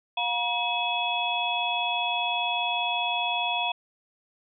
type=tone cluster; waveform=sine; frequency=710 / 955 / 2561 / 3375 Hz; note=F5 / A#5 / D#7 / G#7; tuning=+28 / +42 / +49 / +27 cents; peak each=-30 dBFS; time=0.17-3.72 s; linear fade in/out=5 ms; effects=none